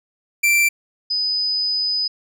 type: tone pair in turn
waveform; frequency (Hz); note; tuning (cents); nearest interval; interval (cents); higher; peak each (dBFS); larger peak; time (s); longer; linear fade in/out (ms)
45% pulse / sine; 2349 / 4998; D7 / D#8; 0 / +7; octave + minor second; 1307; second; -13 / -18; first; 0.43-0.69 / 1.1-2.08; second; 10
effects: none